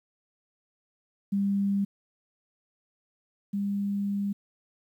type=tone pair in turn; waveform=sine; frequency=199 / 200.7 Hz; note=G3 / G3; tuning=+26 / +41 cents; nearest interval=unison; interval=15 cents; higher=second; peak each=-23 / -26 dBFS; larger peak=first; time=1.32-1.85 / 3.53-4.33 s; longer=second; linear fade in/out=10 ms; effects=10-bit